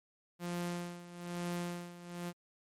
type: tone with tremolo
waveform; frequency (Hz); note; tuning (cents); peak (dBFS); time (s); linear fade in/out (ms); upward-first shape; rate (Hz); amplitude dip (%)
sawtooth; 174.61; F3; 0; -31; 0.39-2.33; 50; sine; 1.1; 80
effects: MP3 64 kbps